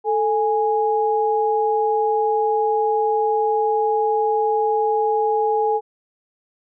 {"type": "tone pair together", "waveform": "sine", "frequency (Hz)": [440, 828.6], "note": ["A4", "G#5"], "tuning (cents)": [0, -4], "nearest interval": "major seventh", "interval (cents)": 1096, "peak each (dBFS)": -19, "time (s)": [0.04, 5.81], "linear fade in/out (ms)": 50, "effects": []}